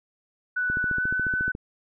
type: tone with pitch glide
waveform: sine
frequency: 1486 to 1505.9 Hz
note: F#6 to F#6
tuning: +7 to +30 cents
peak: -23 dBFS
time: 0.56-1.52 s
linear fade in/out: 10 ms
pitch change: +23 cents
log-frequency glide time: 0.98-1.05 s
type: click train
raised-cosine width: 3 ms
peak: -21 dBFS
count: 13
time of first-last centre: 0.7-1.551 s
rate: 14.1 Hz
effects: none